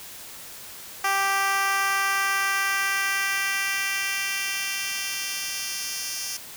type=tone with high-pass filter sweep; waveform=10% pulse; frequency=392 Hz; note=G4; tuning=in tune; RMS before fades=-26 dBFS; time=1.04-6.37 s; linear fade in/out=5 ms; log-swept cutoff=830 to 4900 Hz; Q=1.3; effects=white hiss -41 dBFS RMS until 6.56 s